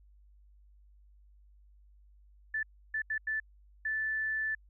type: tone bursts at uneven times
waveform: sine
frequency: 1754 Hz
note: A6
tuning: 6 cents flat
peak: -30 dBFS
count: 5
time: 2.54-2.63 / 2.94-3.02 / 3.1-3.18 / 3.27-3.4 / 3.85-4.55 s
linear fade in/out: 5 ms
effects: added 50 Hz sine -57 dBFS peak until 4.69 s